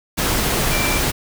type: tone in noise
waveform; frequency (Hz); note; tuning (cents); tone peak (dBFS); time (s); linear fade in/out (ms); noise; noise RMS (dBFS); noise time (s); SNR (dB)
sine; 2349; D7; 0; -24; 0.71-1; 20; pink; -19; 0.17-1.12; -8
effects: none